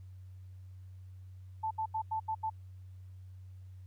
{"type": "tone bursts at uneven times", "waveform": "sine", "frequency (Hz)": 880, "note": "A5", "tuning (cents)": 0, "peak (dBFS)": -31, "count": 6, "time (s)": [[1.63, 1.71], [1.78, 1.86], [1.94, 2.02], [2.11, 2.2], [2.28, 2.35], [2.43, 2.5]], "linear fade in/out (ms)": 10, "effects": ["added 93 Hz sine -47 dBFS peak until 3.86 s", "pink hiss -75 dBFS RMS until 3.86 s"]}